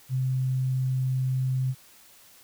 sine tone, 130 Hz, C3, 11 cents flat, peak -23 dBFS, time 0.09-1.75 s, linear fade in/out 50 ms, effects white hiss -54 dBFS RMS until 2.43 s

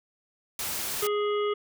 white noise, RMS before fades -32 dBFS, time 0.59-1.07 s, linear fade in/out 2 ms
harmonic tone, 415.3 Hz, G#4, in tune, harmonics 1 / 3 / 5 / 7 / 8, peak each -25 / -32 / -40 / -41 / -43 dBFS, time 1.02-1.54 s, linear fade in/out 10 ms
effects none

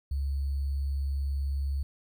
sine tone with sample-and-hold, 69.3 Hz, C#2, in tune, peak -27 dBFS, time 0.11-1.83 s, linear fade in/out 5 ms, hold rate 4410 Hz, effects none

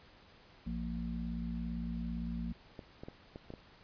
harmonic tone, 57.7 Hz, A#1, 17 cents flat, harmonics 1 / 3 / 4, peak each -40 / -40 / -40 dBFS, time 0.66-2.53 s, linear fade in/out 10 ms
clicks, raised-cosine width 2 ms, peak -31 dBFS, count 6, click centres 2.792 / 3.035 / 3.085 / 3.359 / 3.504 / 3.538 s
effects pink hiss -60 dBFS RMS until 3.83 s + resampled to 11025 Hz

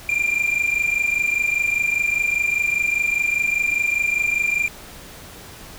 triangle tone pair together, 2375 / 2400 Hz, D7 / D7, +19 / +37 cents, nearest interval unison, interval 18 cents, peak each -18 dBFS, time 0.09-4.68 s, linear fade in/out 2 ms, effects tanh soft clip ceiling -13 dBFS + pink hiss -40 dBFS RMS until 5.78 s

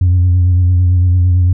sine tone with vibrato, 89.6 Hz, F2, 45 cents sharp, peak -5 dBFS, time 0.01-1.53 s, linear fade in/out 5 ms, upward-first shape sine, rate 8.9 Hz, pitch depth 40 cents each way, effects tanh soft clip ceiling -5 dBFS

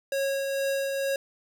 square tone with tremolo, 548 Hz, C#5, 20 cents flat, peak -25 dBFS, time 0.12-1.16 s, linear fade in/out 2 ms, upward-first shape triangle, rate 2.2 Hz, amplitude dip 35%, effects none

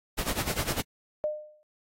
pink noise with tremolo, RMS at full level -28 dBFS, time 0.17-0.82 s, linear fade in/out 20 ms, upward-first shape sine, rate 9.9 Hz, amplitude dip 80%
sine tone with exponential decay, 606 Hz, D#5, 46 cents flat, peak -23 dBFS, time 1.24-1.63 s, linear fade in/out 0 ms, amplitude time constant 84 ms
effects AAC 48 kbps

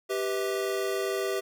square chord, E minor, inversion first, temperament equal with one note detuned, 392 / 493.9 / 644.2 Hz, G4 / B4 / E5, 0 / 0 / -40 cents, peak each -30 / -35 / -35 dBFS, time 0.09-1.41 s, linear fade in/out 20 ms, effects none

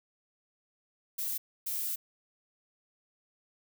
violet noise bursts at uneven times, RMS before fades -34 dBFS, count 2, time 1.18-1.38 / 1.66-1.96 s, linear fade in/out 10 ms, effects none

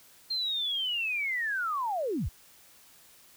sine linear sweep, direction down, 4206 to 31.44 Hz, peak -28 dBFS, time 0.3-2.29 s, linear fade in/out 10 ms, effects white hiss -57 dBFS RMS until 3.36 s

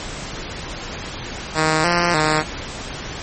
5% pulse tone with pitch steps, 157 / 173.4 / 154.5 Hz, D#3 / F3 / D#3, +16 / -12 / -12 cents, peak -4 dBFS, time 1.54-2.44 s, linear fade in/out 50 ms, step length 300 ms, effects pink hiss -30 dBFS RMS until 3.22 s + MP3 32 kbps

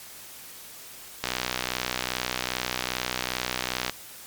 click train, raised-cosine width 0.2 ms, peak -8 dBFS, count 167, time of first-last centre 1.24-3.896 s, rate 62.5 Hz, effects white hiss -44 dBFS RMS until 4.26 s + MP3 96 kbps

